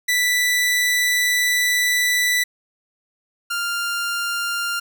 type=tone pair in turn; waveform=sawtooth; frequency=1975.5 / 1396.9 Hz; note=B6 / F6; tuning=0 / 0 cents; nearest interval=tritone; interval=600 cents; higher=first; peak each=-13 / -18 dBFS; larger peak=first; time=0.08-2.44 / 3.5-4.8 s; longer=first; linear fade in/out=10 ms; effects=none